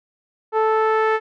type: tone with low-pass filter sweep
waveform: sawtooth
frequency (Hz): 438.5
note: A4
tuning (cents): -6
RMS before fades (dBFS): -18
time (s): 0.52-1.2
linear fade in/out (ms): 50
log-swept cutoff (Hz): 1100 to 1800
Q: 1.9
effects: none